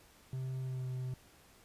triangle tone with pitch glide, 130.4 to 128.01 Hz, C3 to C3, -5 to -37 cents, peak -34 dBFS, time 0.33-1.14 s, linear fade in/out 2 ms, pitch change -32 cents, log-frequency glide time 0.6-0.87 s, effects pink hiss -62 dBFS RMS until 1.64 s + resampled to 32000 Hz

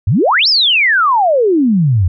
sine exponential two-way sweep, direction up then down, 82.9 to 5510 to 82.9 Hz, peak -8 dBFS, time 0.07-2.08 s, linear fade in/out 5 ms, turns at 0.48 s, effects none

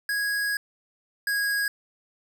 square tone pair in turn, 1656 / 1647.7 Hz, G#6 / G#6, -5 / -14 cents, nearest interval unison, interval 9 cents, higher first, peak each -25 / -24 dBFS, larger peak second, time 0.09-0.57 / 1.27-1.68 s, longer first, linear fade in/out 2 ms, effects none

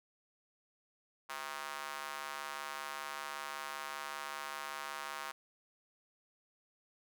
square tone with high-pass filter, 72.6 Hz, D2, 19 cents flat, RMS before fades -43 dBFS, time 1.29-5.32 s, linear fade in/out 10 ms, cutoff 1100 Hz, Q 1.8, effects none

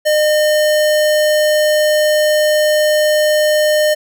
square tone, 608 Hz, D#5, 40 cents flat, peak -11 dBFS, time 0.05-3.95 s, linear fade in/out 20 ms, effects none

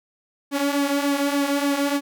sawtooth tone with flanger, 282.8 Hz, C#4, 35 cents sharp, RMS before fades -22 dBFS, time 0.51-2.01 s, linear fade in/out 50 ms, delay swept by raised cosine 2 to 4.7 ms, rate 3.4 Hz, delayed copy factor -0.6, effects none

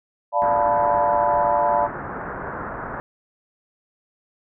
sine chord, B half-diminished seventh, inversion first, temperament equal, 587.3 / 698.5 / 880 / 987.8 Hz, D5 / F5 / A5 / B5, 0 / 0 / 0 / 0 cents, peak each -22 dBFS, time 0.32-1.89 s, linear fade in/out 50 ms
white low-pass noise, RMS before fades -31 dBFS, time 0.42-3 s, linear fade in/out 0 ms, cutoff 1600 Hz, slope 48 dB/octave
effects none

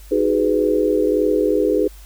sine chord, G# minor seventh, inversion second, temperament just, 311.5 / 373.8 / 415.3 / 498.4 Hz, D#4 / F#4 / G#4 / B4, +2 / +18 / 0 / +16 cents, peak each -20 / -23 / -18 / -20 dBFS, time 0.11-1.88 s, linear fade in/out 10 ms, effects added 50 Hz sine -38 dBFS peak until 2.05 s + white hiss -48 dBFS RMS until 2.05 s

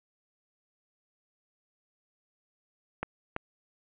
clicks, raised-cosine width 0.5 ms, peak -16 / -16 dBFS, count 2, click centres 3.03 / 3.364 s, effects resampled to 8000 Hz + 7-bit

